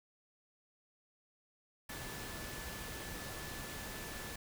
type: tone in noise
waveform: sine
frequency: 1740 Hz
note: A6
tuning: 20 cents flat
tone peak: -52 dBFS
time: 1.89-4.36 s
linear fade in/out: 5 ms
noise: pink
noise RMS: -45 dBFS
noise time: 1.89-4.36 s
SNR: -10 dB
effects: none